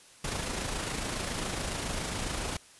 pink noise with amplitude modulation, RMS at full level -32 dBFS, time 0.24-2.57 s, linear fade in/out 5 ms, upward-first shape sine, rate 27.2 Hz, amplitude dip 40%, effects white hiss -55 dBFS RMS until 2.79 s + resampled to 24000 Hz

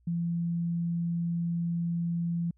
sine tone, 170 Hz, F3, 46 cents flat, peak -27 dBFS, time 0.07-2.51 s, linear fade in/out 5 ms, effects added 60 Hz sine -62 dBFS peak until 2.57 s

